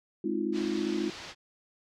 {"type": "chord", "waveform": "sine", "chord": "F minor seventh", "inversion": "first", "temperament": "just", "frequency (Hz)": [209.5, 261.9, 314.3, 349.2], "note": ["Ab3", "C4", "Eb4", "F4"], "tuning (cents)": [15, 2, 18, 0], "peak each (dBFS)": [-34, -36, -32, -32], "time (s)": [0.24, 1.1], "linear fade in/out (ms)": 5}
{"type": "low-pass noise", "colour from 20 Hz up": "white", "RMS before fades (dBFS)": -44, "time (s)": [0.52, 1.35], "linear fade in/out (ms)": 50, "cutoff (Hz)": 5000, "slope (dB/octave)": 24}
{"effects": []}